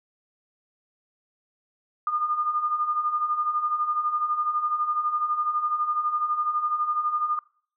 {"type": "beating tone pair", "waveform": "sine", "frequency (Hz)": [1207, 1219], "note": ["D6", "D#6"], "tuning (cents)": [47, -36], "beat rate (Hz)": 12, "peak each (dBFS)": [-30, -24], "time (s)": [2.07, 7.39], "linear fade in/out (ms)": 2, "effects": ["noise-tail reverb RT60 0.5 s tail -23 dB re dry"]}